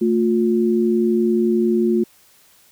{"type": "tone pair together", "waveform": "sine", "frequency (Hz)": [223.8, 355.3], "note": ["A3", "F4"], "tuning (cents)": [30, 30], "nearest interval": "minor sixth", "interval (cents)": 800, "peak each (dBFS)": -17, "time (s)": [0.01, 2.04], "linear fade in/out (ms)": 10, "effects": ["white hiss -53 dBFS RMS until 2.71 s"]}